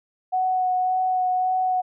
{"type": "tone with vibrato", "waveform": "sine", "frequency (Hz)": 740, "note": "F#5", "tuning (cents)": 0, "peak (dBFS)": -19, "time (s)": [0.32, 1.82], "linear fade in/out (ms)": 20, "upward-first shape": "sine", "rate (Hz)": 1.8, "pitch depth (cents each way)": 12, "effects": []}